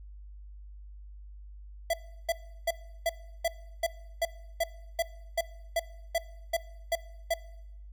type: tone bursts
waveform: square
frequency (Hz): 666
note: E5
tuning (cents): +18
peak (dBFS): -25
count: 15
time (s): 1.9-7.34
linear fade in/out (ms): 5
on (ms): 36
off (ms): 350
effects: noise-tail reverb RT60 0.9 s tail -20 dB re dry + added 50 Hz sine -44 dBFS peak until 7.92 s